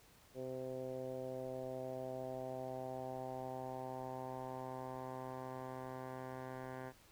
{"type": "tone with low-pass filter sweep", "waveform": "10% pulse", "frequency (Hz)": 129.5, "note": "C3", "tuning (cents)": -17, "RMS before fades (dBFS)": -45, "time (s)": [0.34, 6.93], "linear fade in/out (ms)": 50, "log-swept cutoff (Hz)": [490, 1400], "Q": 3.2, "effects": ["pink hiss -65 dBFS RMS until 7.11 s"]}